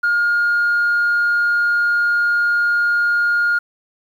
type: tone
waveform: sine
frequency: 1420 Hz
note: F6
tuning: 28 cents sharp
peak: -12 dBFS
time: 0.03-3.59 s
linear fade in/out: 10 ms
effects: tanh soft clip ceiling -11 dBFS + 8-bit